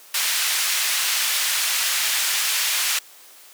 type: band-pass noise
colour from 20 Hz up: pink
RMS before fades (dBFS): -22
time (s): 0.14-2.99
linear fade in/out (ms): 5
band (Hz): 2000 to 16000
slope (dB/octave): 12
effects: white hiss -47 dBFS RMS until 3.53 s + high-pass 400 Hz 12 dB/octave